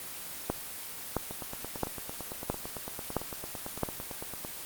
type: two click trains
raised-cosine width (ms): 1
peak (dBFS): -23 / -13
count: 29 / 6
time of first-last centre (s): 1.31-4.449 / 0.5-3.833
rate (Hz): 8.92 / 1.5
effects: white hiss -41 dBFS RMS until 4.65 s + Opus 24 kbps